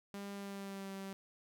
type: tone with pitch glide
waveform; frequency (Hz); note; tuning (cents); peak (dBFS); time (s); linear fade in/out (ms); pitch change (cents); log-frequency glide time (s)
sawtooth; 200 to 194.31; G3 to G3; +35 to -15; -39; 0.14-1.13; 0; -50; 0.33-0.92
effects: none